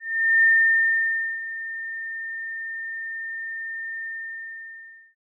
sine tone with ADSR envelope, 1811 Hz, A6, 49 cents sharp, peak -13 dBFS, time 0-5.15 s, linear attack 430 ms, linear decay 970 ms, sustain -16 dB, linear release 1100 ms, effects none

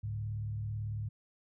sine tone with frequency modulation, 105.9 Hz, G#2, 34 cents sharp, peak -34 dBFS, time 0.03-1.09 s, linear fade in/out 10 ms, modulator 38.1 Hz, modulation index 0.54, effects none

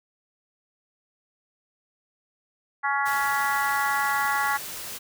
harmonic tone, 280 Hz, C#4, 18 cents sharp, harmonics 3 / 4 / 5 / 6 / 7, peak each -27 / -28 / -29 / -30 / -30 dBFS, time 2.83-4.58 s, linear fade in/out 20 ms
white noise, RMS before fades -36 dBFS, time 3.05-4.99 s, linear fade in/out 20 ms
effects none

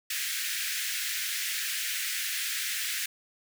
pink high-pass noise, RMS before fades -32 dBFS, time 0.1-3.06 s, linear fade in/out 5 ms, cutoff 1600 Hz, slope 48 dB/octave, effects none

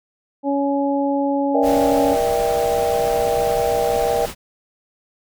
harmonic tone, 280 Hz, C#4, 18 cents sharp, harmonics 1 / 2 / 3, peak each -19 / -22 / -24 dBFS, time 0.43-2.17 s, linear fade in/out 50 ms
sine chord, E half-diminished seventh, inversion second, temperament just, 474.7 / 593.3 / 659.3 / 791.1 Hz, Bb4 / D5 / E5 / G5, +31 / +18 / 0 / +16 cents, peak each -20 / -23 / -23 / -22 dBFS, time 1.54-4.26 s, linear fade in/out 10 ms
pink noise, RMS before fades -30 dBFS, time 1.62-4.35 s, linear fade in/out 50 ms
effects none

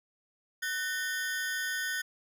40% pulse ring-modulated tone, 1661.2 Hz, G#6, in tune, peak -27 dBFS, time 0.62-2.02 s, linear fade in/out 10 ms, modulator 163 Hz, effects none

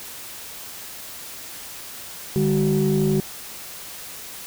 sine tone cluster, 150.5 / 202.1 / 377.4 Hz, D3 / G#3 / F#4, +43 / -47 / +34 cents, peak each -20 dBFS, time 2.36-3.2 s, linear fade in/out 0 ms, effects tanh soft clip ceiling -12 dBFS + white hiss -37 dBFS RMS until 4.46 s

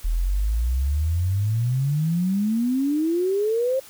sine exponential sweep, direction up, 38.89 to 541 Hz, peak -19 dBFS, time 0.04-3.8 s, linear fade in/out 10 ms, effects white hiss -46 dBFS RMS until 3.89 s

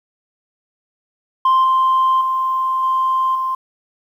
sine tone with level steps, 1046.5 Hz, C6, in tune, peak -8 / -10 / -15 / -13 / -17 dBFS, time 1.45-3.55 s, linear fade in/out 5 ms, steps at 1.64 / 2.21 / 2.83 / 3.35 s, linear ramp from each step 2 ms, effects tanh soft clip ceiling -9 dBFS + 8-bit

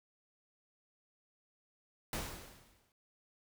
pink noise with exponential decay, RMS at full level -37 dBFS, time 2.13-2.92 s, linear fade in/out 1 ms, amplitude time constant 170 ms, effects none

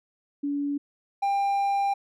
sine / triangle tone pair in turn, 285.7 / 796.5 Hz, D4 / G5, -48 / +27 cents, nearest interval octave + tritone, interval 1775 cents, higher second, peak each -25 / -20 dBFS, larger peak second, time 0.43-0.78 / 1.22-1.94 s, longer second, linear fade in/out 10 ms, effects none

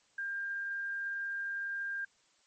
sine tone, 1599 Hz, G6, 34 cents sharp, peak -34 dBFS, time 0.18-2.05 s, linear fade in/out 5 ms, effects white hiss -69 dBFS RMS until 2.46 s + MP3 32 kbps

